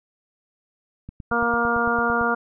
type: click train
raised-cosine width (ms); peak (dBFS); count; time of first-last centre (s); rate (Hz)
5; -23; 11; 1.09-2.212; 8.91
type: harmonic tone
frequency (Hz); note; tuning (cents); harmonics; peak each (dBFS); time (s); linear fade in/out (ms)
235.5; A#3; +18; 1 / 2 / 3 / 4 / 5 / 6; -27 / -26 / -27 / -28 / -26 / -23; 1.31-2.35; 10
effects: none